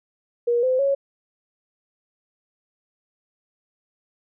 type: tone with pitch steps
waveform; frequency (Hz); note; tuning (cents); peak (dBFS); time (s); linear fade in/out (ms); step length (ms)
sine; 476.3 / 513.4 / 553.5; A#4 / C5 / C#5; +37 / -33 / -3; -17; 0.47-0.95; 10; 160
effects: none